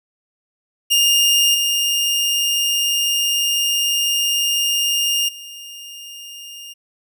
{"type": "tone with level steps", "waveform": "sawtooth", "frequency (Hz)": 2822, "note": "F7", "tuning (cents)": 17, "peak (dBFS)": [-9, -13, -30], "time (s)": [0.9, 6.74], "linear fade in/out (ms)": 20, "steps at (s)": [1.54, 5.28], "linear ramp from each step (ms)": 10, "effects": []}